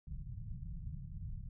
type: low-pass noise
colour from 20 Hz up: pink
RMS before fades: -44 dBFS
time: 0.07-1.49 s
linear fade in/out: 5 ms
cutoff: 170 Hz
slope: 48 dB/octave
effects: none